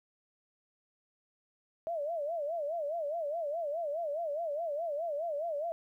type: tone with vibrato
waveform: sine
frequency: 626 Hz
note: D#5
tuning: 10 cents sharp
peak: -32 dBFS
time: 1.87-5.72 s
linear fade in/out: 0 ms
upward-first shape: sine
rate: 4.8 Hz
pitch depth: 170 cents each way
effects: 12-bit